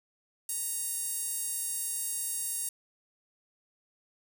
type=tone with high-pass filter; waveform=sawtooth; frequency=932.3 Hz; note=A#5; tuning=in tune; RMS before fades=-34 dBFS; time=0.49-2.69 s; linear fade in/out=2 ms; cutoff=9100 Hz; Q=2.3; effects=none